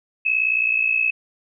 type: tone pair together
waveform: sine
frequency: 2545 / 2604 Hz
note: D#7 / E7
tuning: +39 / -22 cents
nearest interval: unison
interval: 39 cents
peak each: -21 / -19 dBFS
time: 0.25-1.11 s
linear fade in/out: 10 ms
effects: none